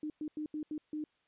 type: tone bursts at uneven times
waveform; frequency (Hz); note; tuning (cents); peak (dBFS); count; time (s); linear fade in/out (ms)
sine; 304.5; D#4; -37; -35; 6; 0.03-0.1 / 0.21-0.28 / 0.37-0.46 / 0.54-0.63 / 0.71-0.78 / 0.93-1.04; 2
effects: white hiss -74 dBFS RMS until 1.27 s + resampled to 8000 Hz